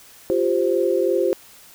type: chord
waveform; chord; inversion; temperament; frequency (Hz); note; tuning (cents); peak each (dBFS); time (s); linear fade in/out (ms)
sine; F suspended second; none; equal; 349.2 / 392 / 523.3; F4 / G4 / C5; 0 / 0 / 0; -21; 0.3-1.33; 0
effects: white hiss -47 dBFS RMS until 1.74 s